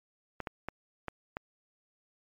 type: clicks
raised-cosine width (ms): 0.5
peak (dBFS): -20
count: 5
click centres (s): 0.403 / 0.472 / 0.686 / 1.083 / 1.369
effects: MP3 96 kbps